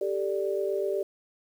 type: chord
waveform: sine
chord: G suspended second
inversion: none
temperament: equal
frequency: 392 / 440 / 587.3 Hz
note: G4 / A4 / D5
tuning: 0 / 0 / 0 cents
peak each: -28 / -33 / -31 dBFS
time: 0.01-1.03 s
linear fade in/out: 5 ms
effects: 9-bit